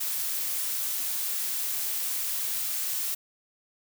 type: noise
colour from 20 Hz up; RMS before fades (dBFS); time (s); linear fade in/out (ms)
blue; -30; 0-3.15; 10
effects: none